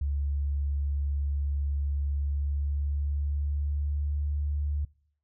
sine tone with pitch glide, 71 to 72.95 Hz, C#2 to D2, +42 to -11 cents, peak -26 dBFS, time 0.01-4.85 s, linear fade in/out 5 ms, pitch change +47 cents, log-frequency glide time 2.09-4.26 s, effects noise-tail reverb RT60 0.6 s tail -24 dB re dry

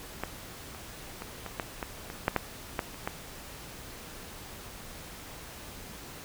clicks, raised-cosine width 0.5 ms, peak -16 / -29 / -23 / -22 / -15 / -18 / -25 / -9 / -10 / -13 / -30 / -15 dBFS, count 12, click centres 0.236 / 0.748 / 1.221 / 1.463 / 1.598 / 1.828 / 2.101 / 2.281 / 2.363 / 2.792 / 2.944 / 3.075 s, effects pink hiss -45 dBFS RMS until 6.24 s

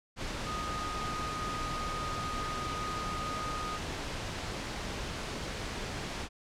sine tone in noise, 1240 Hz, D#6, 6 cents flat, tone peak -36 dBFS, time 0.44-3.8 s, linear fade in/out 50 ms, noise pink, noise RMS -37 dBFS, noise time 0.16-6.29 s, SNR -2 dB, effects low-pass 6000 Hz 12 dB/octave

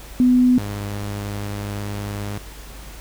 sine / sawtooth tone pair in turn, 250 / 102.3 Hz, B3 / G#2, +21 / -26 cents, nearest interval octave + minor third, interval 1547 cents, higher first, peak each -11 / -22 dBFS, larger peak first, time 0.2-0.58 / 0.58-2.38 s, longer second, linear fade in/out 0 ms, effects added 50 Hz sine -37 dBFS peak until 3 s + pink hiss -41 dBFS RMS until 3 s

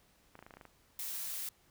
clicks, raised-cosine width 0.5 ms, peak -36 dBFS, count 9, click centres 0.354 / 0.391 / 0.426 / 0.465 / 0.508 / 0.539 / 0.57 / 0.612 / 0.653 s
blue noise, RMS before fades -40 dBFS, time 0.99-1.49 s, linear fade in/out 2 ms
effects pink hiss -68 dBFS RMS until 1.7 s

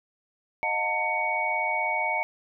sine tone cluster, 623 / 719 / 897 / 2237 Hz, D#5 / F#5 / A5 / C#7, +2 / -50 / +33 / +15 cents, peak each -33 / -32 / -29 / -27 dBFS, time 0.63-2.23 s, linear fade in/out 0 ms, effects none

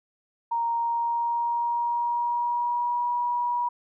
sine tone with pitch glide, 932.3 to 965.2 Hz, A#5 to B5, 0 to -40 cents, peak -23 dBFS, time 0.51-3.69 s, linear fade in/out 10 ms, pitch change +60 cents, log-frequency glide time 0.71-3.08 s, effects none

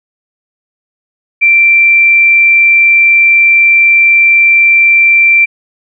sine tone, 2352 Hz, D7, 2 cents sharp, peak -3 dBFS, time 1.41-5.46 s, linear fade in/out 20 ms, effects none

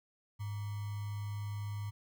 sine tone with sample-and-hold, 103 Hz, G#2, 14 cents flat, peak -36 dBFS, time 0.39-1.91 s, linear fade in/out 20 ms, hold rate 1050 Hz, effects none

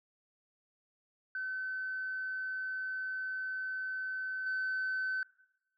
sine tone with level steps, 1524 Hz, G6, 49 cents flat, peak -34 / -30 dBFS, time 1.35-5.23 s, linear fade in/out 2 ms, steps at 4.46 s, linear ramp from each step 5 ms, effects noise-tail reverb RT60 0.9 s tail -21 dB re dry + tanh soft clip ceiling -29 dBFS

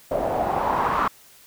white noise with low-pass filter sweep, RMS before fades -23 dBFS, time 0.11-1.08 s, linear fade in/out 5 ms, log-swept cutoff 600 to 1200 Hz, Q 4.3, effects white hiss -51 dBFS RMS until 1.46 s

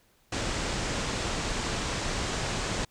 pink low-pass noise, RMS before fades -31 dBFS, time 0.32-2.85 s, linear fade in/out 5 ms, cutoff 8200 Hz, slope 48 dB/octave, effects pink hiss -65 dBFS RMS until 2.9 s

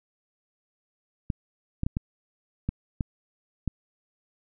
clicks, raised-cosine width 5 ms, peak -14 dBFS, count 7, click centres 1.302 / 1.834 / 1.865 / 1.969 / 2.69 / 3.008 / 3.677 s, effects none

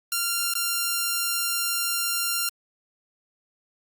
5% pulse tone with dropouts, 1387 Hz, F6, 12 cents flat, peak -12 dBFS, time 0.12-2.49 s, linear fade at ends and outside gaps 2 ms, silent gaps 0.538-0.552 s, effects Opus 48 kbps

